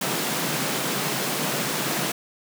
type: high-pass noise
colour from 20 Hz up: pink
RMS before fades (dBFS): -26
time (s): 0.01-2.12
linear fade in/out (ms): 5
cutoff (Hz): 130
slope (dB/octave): 96
effects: none